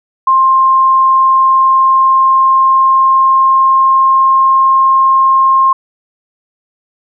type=tone with pitch glide; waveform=sine; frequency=1057 to 1065 Hz; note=C6 to C6; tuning=+17 to +30 cents; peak=-5 dBFS; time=0.27-5.73 s; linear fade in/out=5 ms; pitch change=+13 cents; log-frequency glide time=1.05-4.66 s; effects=none